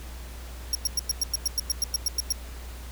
sawtooth tone bursts, 5588 Hz, F8, in tune, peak -19 dBFS, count 14, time 0.73-2.324 s, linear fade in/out 2 ms, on 21 ms, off 100 ms, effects added 60 Hz sine -37 dBFS peak until 2.91 s + pink hiss -46 dBFS RMS until 2.91 s

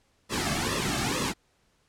pink noise with flanger, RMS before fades -28 dBFS, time 0.29-1.34 s, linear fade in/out 50 ms, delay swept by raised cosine 1.3 to 2.12 ms, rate 2.2 Hz, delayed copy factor -0.85, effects pink hiss -68 dBFS RMS until 1.88 s + low-pass 9000 Hz 12 dB/octave

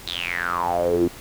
sawtooth tone with band-pass filter sweep, 87.31 Hz, F2, in tune, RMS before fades -23 dBFS, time 0.07-1.08 s, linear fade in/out 5 ms, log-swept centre 4000 to 300 Hz, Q 9.3, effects pink hiss -41 dBFS RMS until 1.2 s

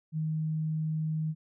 sine tone, 156.8 Hz, D#3, 14 cents sharp, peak -28 dBFS, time 0.12-1.35 s, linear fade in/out 50 ms, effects none

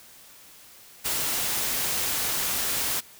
white noise, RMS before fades -27 dBFS, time 1.04-3.01 s, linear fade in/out 20 ms, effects white hiss -50 dBFS RMS until 3.19 s

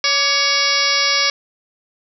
harmonic tone with a mistuned harmonic, 560 Hz, C#5, 18 cents sharp, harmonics 1 / 2 / 3 / 4 / 5 / 6 / 7 / 8 / 9 / 10, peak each -28 / -24 / -25 / -20 / -27 / -26 / -25 / -23 / -20 / -22 dBFS, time 0.04-1.3 s, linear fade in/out 2 ms, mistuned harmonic 2, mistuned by +73 cents, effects none

